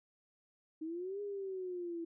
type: exponential two-way sweep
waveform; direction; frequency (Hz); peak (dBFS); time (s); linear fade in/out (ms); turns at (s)
sine; up then down; 310 to 412.2 to 330.7; -38; 0.81-2.05; 10; 1.21
effects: none